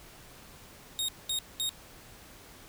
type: tone bursts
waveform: sawtooth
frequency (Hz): 3729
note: A#7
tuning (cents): 0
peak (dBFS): -26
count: 3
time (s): 0.99-1.692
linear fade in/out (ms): 0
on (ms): 94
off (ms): 210
effects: pink hiss -52 dBFS RMS until 2.68 s